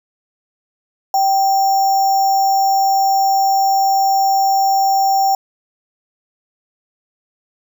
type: tone with sample-and-hold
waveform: sine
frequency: 779 Hz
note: G5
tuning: 11 cents flat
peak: -11 dBFS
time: 1.14-5.35 s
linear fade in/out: 2 ms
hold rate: 6300 Hz
effects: none